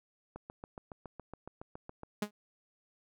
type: click train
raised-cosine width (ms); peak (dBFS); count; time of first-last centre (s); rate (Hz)
1; -30; 13; 0.36-2.034; 7.17
type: tone with exponential decay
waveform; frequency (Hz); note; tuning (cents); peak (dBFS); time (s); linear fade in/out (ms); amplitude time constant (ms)
sawtooth; 208.3; G#3; +5; -25; 2.22-2.31; 5; 18
effects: none